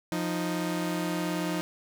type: tone pair together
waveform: sawtooth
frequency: 175.01 / 311.1 Hz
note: F3 / D#4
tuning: +4 / 0 cents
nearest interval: minor seventh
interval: 996 cents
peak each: -27 dBFS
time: 0.12-1.61 s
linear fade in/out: 0 ms
effects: none